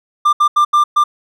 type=tone bursts at uneven times; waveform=triangle; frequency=1190 Hz; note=D6; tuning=22 cents sharp; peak=-6 dBFS; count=5; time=0.25-0.33 / 0.4-0.48 / 0.56-0.65 / 0.73-0.84 / 0.96-1.04 s; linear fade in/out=10 ms; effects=none